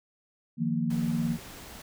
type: chord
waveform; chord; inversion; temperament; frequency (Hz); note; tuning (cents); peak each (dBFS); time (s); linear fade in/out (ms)
sine; Eb suspended second; none; equal; 155.56 / 174.61 / 233.1; Eb3 / F3 / Bb3; 0 / 0 / 0; -31 / -31 / -28; 0.57-1.38; 50
type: noise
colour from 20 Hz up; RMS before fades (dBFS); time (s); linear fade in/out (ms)
pink; -45; 0.9-1.82; 5
effects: none